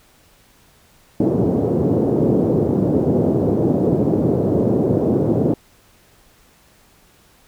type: band-pass noise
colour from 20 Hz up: white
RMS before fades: -17 dBFS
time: 1.2-5.54 s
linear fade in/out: 2 ms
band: 100 to 460 Hz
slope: 24 dB/octave
effects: pink hiss -53 dBFS RMS until 7.47 s